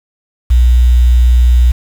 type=tone with quantisation; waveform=sine; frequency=60.9 Hz; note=B1; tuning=24 cents flat; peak=-4 dBFS; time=0.5-1.72 s; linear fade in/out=10 ms; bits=5; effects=none